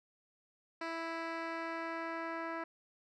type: tone with low-pass filter sweep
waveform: 10% pulse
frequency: 329.6 Hz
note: E4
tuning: in tune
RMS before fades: -40 dBFS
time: 0.81-2.64 s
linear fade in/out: 5 ms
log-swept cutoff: 3700 to 1800 Hz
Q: 0.95
effects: none